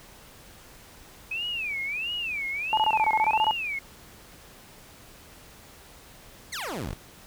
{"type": "tone with vibrato", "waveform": "sine", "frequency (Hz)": 2499, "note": "D#7", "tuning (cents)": 7, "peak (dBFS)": -28, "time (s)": [1.31, 3.79], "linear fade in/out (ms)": 5, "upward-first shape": "sine", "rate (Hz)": 1.5, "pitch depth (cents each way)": 260}
{"type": "tone bursts", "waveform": "sine", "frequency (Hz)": 871, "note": "A5", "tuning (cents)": -18, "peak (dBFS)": -19, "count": 12, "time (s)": [2.73, 3.51], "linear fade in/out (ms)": 0, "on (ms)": 43, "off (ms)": 24}
{"type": "exponential sweep", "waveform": "15% pulse", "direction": "down", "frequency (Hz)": [2308, 34.65], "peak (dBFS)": -25, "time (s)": [6.52, 6.94], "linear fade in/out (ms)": 10}
{"effects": ["pink hiss -50 dBFS RMS until 7.26 s"]}